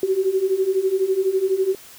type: beating tone pair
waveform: sine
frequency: 373.3 / 385.3 Hz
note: F#4 / G4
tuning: +15 / -30 cents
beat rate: 12 Hz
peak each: -22 / -19 dBFS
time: 0.03-1.75 s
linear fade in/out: 2 ms
effects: white hiss -44 dBFS RMS until 1.98 s